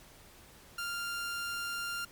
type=tone; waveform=sawtooth; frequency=1395 Hz; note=F6; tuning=2 cents flat; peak=-31 dBFS; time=0.78-2.05 s; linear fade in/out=5 ms; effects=pink hiss -56 dBFS RMS until 2.11 s + MP3 96 kbps